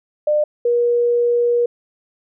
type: tone pair in turn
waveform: sine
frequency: 600 / 478.3 Hz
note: D5 / A#4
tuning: +37 / +44 cents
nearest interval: major third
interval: 393 cents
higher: first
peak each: -13 dBFS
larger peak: neither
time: 0.27-0.44 / 0.65-1.66 s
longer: second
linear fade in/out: 5 ms
effects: none